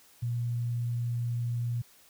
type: tone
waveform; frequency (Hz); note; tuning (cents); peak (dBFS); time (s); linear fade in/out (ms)
sine; 119.3; A#2; +41; -28; 0.22-1.82; 10
effects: white hiss -59 dBFS RMS until 2.09 s